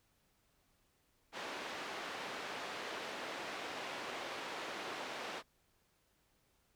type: band-pass noise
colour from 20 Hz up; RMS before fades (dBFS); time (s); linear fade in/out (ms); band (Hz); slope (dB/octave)
pink; -44; 1.32-5.43; 50; 420 to 3600; 12
effects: pink hiss -75 dBFS RMS until 6.75 s